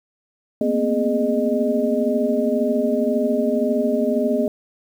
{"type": "tone cluster", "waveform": "sine", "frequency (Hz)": [224.8, 237.7, 259.6, 416.3, 612], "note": ["A3", "A#3", "C4", "G#4", "D#5"], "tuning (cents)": [37, 34, -13, 4, -29], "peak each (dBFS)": [-29, -22, -24, -23, -22], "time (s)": [0.61, 4.48], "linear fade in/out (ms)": 2, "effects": ["8-bit"]}